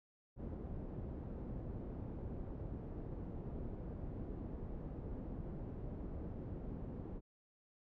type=low-pass noise; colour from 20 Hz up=pink; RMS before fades=-45 dBFS; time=0.36-7.21 s; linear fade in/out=50 ms; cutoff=400 Hz; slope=12 dB/octave; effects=none